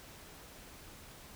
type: silence
effects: pink hiss -53 dBFS RMS until 1.35 s